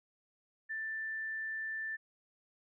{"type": "tone", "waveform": "sine", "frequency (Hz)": 1770, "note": "A6", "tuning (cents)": 10, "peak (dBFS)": -36, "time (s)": [0.69, 1.97], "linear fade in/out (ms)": 20, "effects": []}